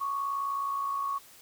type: tone pair together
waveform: sine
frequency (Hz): 1108.7 / 1168.2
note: C#6 / D6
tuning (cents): 0 / -10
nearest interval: minor second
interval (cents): 90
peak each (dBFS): -29 / -39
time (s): 0-1.19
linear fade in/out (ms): 20
effects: white hiss -54 dBFS RMS until 1.41 s